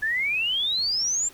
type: exponential sweep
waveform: sine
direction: up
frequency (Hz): 1694 to 7459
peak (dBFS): -22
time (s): 0.02-1.29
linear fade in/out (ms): 10
effects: pink hiss -50 dBFS RMS until 1.33 s